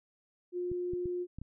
sine tone, 356.3 Hz, F4, 35 cents sharp, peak -32 dBFS, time 0.52-1.27 s, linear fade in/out 50 ms
clicks, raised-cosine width 5 ms, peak -30 dBFS, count 5, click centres 0.716 / 0.935 / 1.057 / 1.386 / 1.416 s
effects none

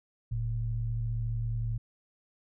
sine tone pair together, 42.51 / 113.5 Hz, F1 / A#2, -46 / -46 cents, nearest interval octave + perfect fourth, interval 1700 cents, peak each -34 / -30 dBFS, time 0.31-1.78 s, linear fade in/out 10 ms, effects none

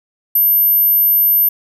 sine tone, 13000 Hz, G#9, 38 cents flat, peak -9 dBFS, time 0.35-1.49 s, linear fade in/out 5 ms, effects none

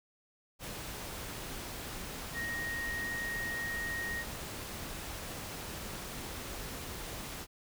sine tone in noise, 1870 Hz, A#6, 5 cents sharp, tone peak -35 dBFS, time 2.33-4.25 s, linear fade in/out 50 ms, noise pink, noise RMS -42 dBFS, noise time 0.59-7.47 s, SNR +4 dB, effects none

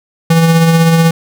square tone with tremolo, 164.81 Hz, E3, in tune, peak -5 dBFS, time 0.3-1.11 s, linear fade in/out 5 ms, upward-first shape triangle, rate 16 Hz, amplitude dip 40%, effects none

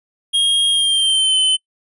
square tone with pitch glide, 3252 to 3052 Hz, G#7 to G7, -37 to -47 cents, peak -13 dBFS, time 0.33-1.57 s, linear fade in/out 20 ms, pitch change -110 cents, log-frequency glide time 0.7-1.38 s, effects noise-tail reverb RT60 0.1 s tail -23 dB re dry + resampled to 24000 Hz

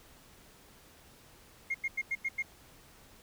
sine tone bursts, 2137 Hz, C7, 36 cents sharp, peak -28 dBFS, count 6, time 1.7-2.425 s, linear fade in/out 10 ms, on 45 ms, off 91 ms, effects tanh soft clip ceiling -26 dBFS + pink hiss -58 dBFS RMS until 3.22 s

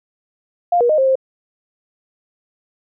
sine tone with pitch steps, 701 / 479.7 / 616 / 532 / 528 Hz, F5 / A#4 / D#5 / C5 / C5, +6 / +50 / -17 / +29 / +16 cents, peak -11 dBFS, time 0.72-1.155 s, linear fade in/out 5 ms, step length 87 ms, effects none

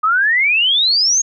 sine exponential sweep, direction up, 1230 to 6680 Hz, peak -11 dBFS, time 0.03-1.22 s, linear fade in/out 10 ms, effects none

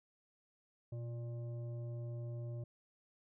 sine tone with frequency modulation, 120 Hz, B2, 49 cents flat, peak -40 dBFS, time 0.92-2.64 s, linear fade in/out 5 ms, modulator 471 Hz, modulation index 0.4, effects none

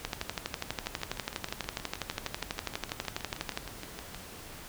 two click trains, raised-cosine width 0.2 ms, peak -22 / -14 dBFS, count 22 / 44, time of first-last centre 0.86-4.146 / 0.05-3.575 s, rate 6.39 / 12.2 Hz, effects pink hiss -46 dBFS RMS until 4.68 s

